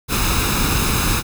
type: noise with comb filter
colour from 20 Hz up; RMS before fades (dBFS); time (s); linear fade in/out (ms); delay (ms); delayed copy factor
pink; -18; 0.08-1.23; 50; 0.78; +0.6
effects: none